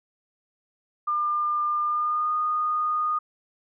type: tone with pitch glide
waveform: sine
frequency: 1201 to 1229.8 Hz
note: D6 to D#6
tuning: +38 to -21 cents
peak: -22 dBFS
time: 1.07-3.19 s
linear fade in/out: 10 ms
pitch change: +41 cents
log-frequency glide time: 1.84-2.34 s
effects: none